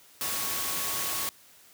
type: tone in noise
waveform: sine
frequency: 1108.7 Hz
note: C#6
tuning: in tune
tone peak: -41 dBFS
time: 0.21-1.29 s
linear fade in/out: 0 ms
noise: white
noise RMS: -31 dBFS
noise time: 0.21-1.29 s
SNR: -13 dB
effects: white hiss -56 dBFS RMS until 1.73 s + high-pass 60 Hz 12 dB/octave